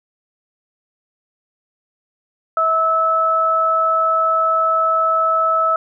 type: tone pair together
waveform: sine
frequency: 647 / 1302.6 Hz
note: E5 / E6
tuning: -32 / -21 cents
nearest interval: octave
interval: 1211 cents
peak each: -20 / -14 dBFS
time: 2.57-5.76 s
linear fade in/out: 2 ms
effects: none